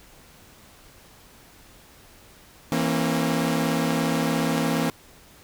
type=chord; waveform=sawtooth; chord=A# diminished; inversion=second; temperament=equal with one note detuned; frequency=164.81 / 233.1 / 270.2 Hz; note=E3 / A#3 / C#4; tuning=0 / 0 / -44 cents; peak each=-22 dBFS; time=2.72-4.9 s; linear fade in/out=0 ms; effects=pink hiss -51 dBFS RMS until 5.43 s